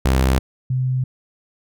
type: tone pair in turn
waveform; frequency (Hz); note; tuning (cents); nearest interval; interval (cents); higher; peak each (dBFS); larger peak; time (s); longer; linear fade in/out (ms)
sawtooth / sine; 65.41 / 128.65; C2 / C3; 0 / -29; octave; 1171; second; -10 / -17; first; 0.05-0.39 / 0.7-1.04; neither; 5
effects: none